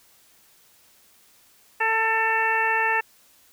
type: harmonic tone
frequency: 446 Hz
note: A4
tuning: 23 cents sharp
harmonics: 1 / 2 / 3 / 4 / 5 / 6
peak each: -31 / -24 / -31 / -23 / -32 / -28 dBFS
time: 1.8-3.01 s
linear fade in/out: 10 ms
effects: white hiss -57 dBFS RMS until 3.52 s